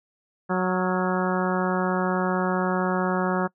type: harmonic tone with a mistuned harmonic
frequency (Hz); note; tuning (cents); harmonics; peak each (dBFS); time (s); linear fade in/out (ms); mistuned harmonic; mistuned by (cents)
184.3; F#3; -7; 1 / 2 / 3 / 4 / 5 / 6 / 7 / 8 / 9; -25 / -28 / -30 / -31 / -32 / -33 / -33 / -34 / -35; 0.49-3.48; 20; 8; -64
effects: noise-tail reverb RT60 0.1 s tail -24 dB re dry